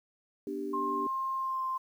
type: chord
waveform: sine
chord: G major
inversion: first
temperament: just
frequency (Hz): 245 / 294 / 392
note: B3 / D4 / G4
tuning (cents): -14 / +2 / 0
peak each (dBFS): -41 / -37 / -36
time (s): 0.47-1.07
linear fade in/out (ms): 2
type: tone with pitch glide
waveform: sine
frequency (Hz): 1061 to 1047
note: C6 to C6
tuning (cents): +24 to +1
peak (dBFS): -30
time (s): 0.73-1.78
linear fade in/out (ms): 10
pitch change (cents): -23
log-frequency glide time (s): 1.36-1.66
effects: 10-bit